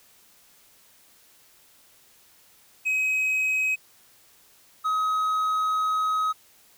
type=tone pair in turn; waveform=triangle; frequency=2537 / 1268.5 Hz; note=D#7 / D#6; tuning=+33 / +33 cents; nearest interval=octave; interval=1200 cents; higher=first; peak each=-20 dBFS; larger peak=neither; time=2.85-3.76 / 4.84-6.33 s; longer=second; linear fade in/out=20 ms; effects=white hiss -57 dBFS RMS until 6.77 s